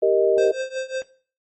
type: chord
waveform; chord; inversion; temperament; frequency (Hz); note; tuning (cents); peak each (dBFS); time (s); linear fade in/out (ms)
sine; Eb major; first; equal; 392 / 466.2 / 622.3; G4 / Bb4 / Eb5; 0 / 0 / 0; -19; 0.02-0.52; 10
type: tone with tremolo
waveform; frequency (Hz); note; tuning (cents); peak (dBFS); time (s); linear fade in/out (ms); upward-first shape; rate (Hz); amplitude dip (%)
square; 523.3; C5; 0; -23; 0.38-1.02; 0; triangle; 5.5; 95
effects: noise-tail reverb RT60 0.4 s tail -17 dB re dry + MP3 32 kbps